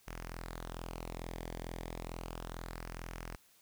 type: tone with flanger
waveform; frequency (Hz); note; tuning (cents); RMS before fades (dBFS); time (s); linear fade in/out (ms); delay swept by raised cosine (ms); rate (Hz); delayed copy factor
sawtooth; 42.25; E1; +43; -44; 0.07-3.36; 10; 0.25 to 0.75; 0.33; -0.55
effects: white hiss -66 dBFS RMS until 3.61 s